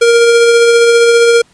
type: tone with tremolo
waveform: square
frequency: 468.3 Hz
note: A#4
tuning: 8 cents sharp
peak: -4 dBFS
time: 0.01-1.42 s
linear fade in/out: 10 ms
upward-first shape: triangle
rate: 15 Hz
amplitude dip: 30%
effects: pink hiss -49 dBFS RMS until 1.53 s + resampled to 22050 Hz